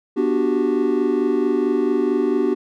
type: chord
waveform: triangle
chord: G major seventh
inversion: first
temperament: just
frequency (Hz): 245 / 294 / 367.5 / 392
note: B3 / D4 / F#4 / G4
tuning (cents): -14 / +2 / -12 / 0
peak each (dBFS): -22 / -20 / -19 / -20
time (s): 0.16-2.55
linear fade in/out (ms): 20
effects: none